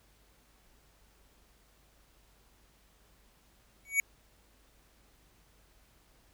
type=tone with exponential growth; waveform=square; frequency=2250 Hz; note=C#7; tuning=25 cents sharp; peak=-21 dBFS; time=3.85-4 s; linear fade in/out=1 ms; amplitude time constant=32 ms; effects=added 50 Hz sine -66 dBFS peak until 6.33 s + pink hiss -66 dBFS RMS until 6.33 s